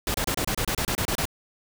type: noise bursts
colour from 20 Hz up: pink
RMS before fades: -26 dBFS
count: 12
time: 0.07-1.254 s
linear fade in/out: 2 ms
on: 73 ms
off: 28 ms
effects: none